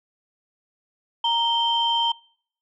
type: tone pair together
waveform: sine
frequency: 931 / 3131 Hz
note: A#5 / G7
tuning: -2 / -3 cents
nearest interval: octave + major sixth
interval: 2099 cents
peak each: -21 dBFS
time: 1.24-2.12 s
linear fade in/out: 5 ms
effects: noise-tail reverb RT60 0.6 s tail -26 dB re dry + tanh soft clip ceiling -11 dBFS